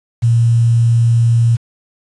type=tone with quantisation; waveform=sine; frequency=116.54 Hz; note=A#2; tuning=in tune; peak=-8 dBFS; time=0.22-1.57 s; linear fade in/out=20 ms; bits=6; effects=resampled to 22050 Hz